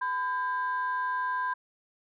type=tone pair together; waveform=sine; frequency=1007.3 / 1600 Hz; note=B5 / G6; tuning=+34 / +35 cents; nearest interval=minor sixth; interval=801 cents; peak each=-28 / -32 dBFS; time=0.01-1.54 s; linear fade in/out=10 ms; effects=tanh soft clip ceiling -20 dBFS